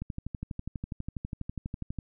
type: click train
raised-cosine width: 5 ms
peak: -22 dBFS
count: 25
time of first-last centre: 0.02-1.987 s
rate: 12.2 Hz
effects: none